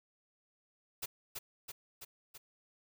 white noise with echo, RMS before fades -39 dBFS, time 1.02-1.06 s, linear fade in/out 10 ms, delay 330 ms, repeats 4, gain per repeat -3 dB, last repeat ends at 2.38 s, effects none

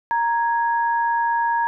sine tone pair together, 932.3 / 1661.2 Hz, A#5 / G#6, 0 / 0 cents, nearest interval minor seventh, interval 1000 cents, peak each -18 / -26 dBFS, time 0.11-1.67 s, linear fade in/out 0 ms, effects none

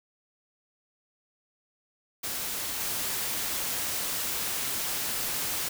white noise with level steps, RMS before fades -33 / -31 dBFS, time 2.23-5.69 s, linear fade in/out 10 ms, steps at 2.8 s, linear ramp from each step 10 ms, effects none

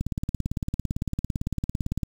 click train, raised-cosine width 5 ms, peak -14 dBFS, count 37, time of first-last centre 0.01-2.032 s, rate 17.8 Hz, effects 7-bit

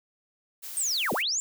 blue noise, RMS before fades -39 dBFS, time 0.62-1.23 s, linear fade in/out 20 ms
sine linear two-way sweep, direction down then up, 8810 to 146.83 to 7510 Hz, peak -25 dBFS, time 0.77-1.4 s, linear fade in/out 0 ms, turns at 1.13 s
effects none

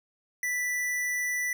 square tone, 1975.5 Hz, B6, in tune, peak -28 dBFS, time 0.43-1.53 s, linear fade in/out 2 ms, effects none

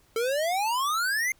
square exponential sweep, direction up, 441 to 2133 Hz, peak -25 dBFS, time 0.16-1.32 s, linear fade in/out 2 ms, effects pink hiss -62 dBFS RMS until 1.39 s

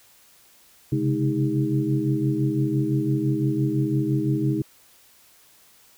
sine tone cluster, 132.3 / 138.2 / 210.7 / 315.1 / 402.6 Hz, C3 / C#3 / G#3 / D#4 / G4, +20 / -5 / +25 / +22 / +46 cents, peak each -25 / -26 / -30 / -24 / -32 dBFS, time 0.92-4.62 s, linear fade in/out 5 ms, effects white hiss -55 dBFS RMS until 5.97 s

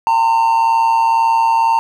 triangle tone with amplitude modulation, 911 Hz, A#5, 40 cents flat, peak -6 dBFS, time 0.07-1.79 s, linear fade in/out 0 ms, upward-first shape sine, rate 122 Hz, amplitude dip 55%, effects none

